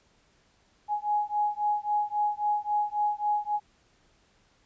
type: beating tone pair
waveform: sine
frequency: 833 / 836.7 Hz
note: G#5 / G#5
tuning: +5 / +13 cents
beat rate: 3.7 Hz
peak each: -28 dBFS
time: 0.88-3.6 s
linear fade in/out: 50 ms
effects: pink hiss -65 dBFS RMS until 4.65 s + resampled to 16000 Hz